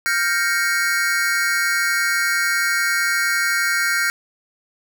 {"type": "chord", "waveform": "square", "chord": "G half-diminished seventh", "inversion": "third", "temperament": "equal", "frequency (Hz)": [1396.9, 1568, 1864.7, 2217], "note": ["F6", "G6", "Bb6", "Db7"], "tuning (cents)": [0, 0, 0, 0], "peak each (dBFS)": [-23, -23, -24, -26], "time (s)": [0.06, 4.1], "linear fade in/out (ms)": 0, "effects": []}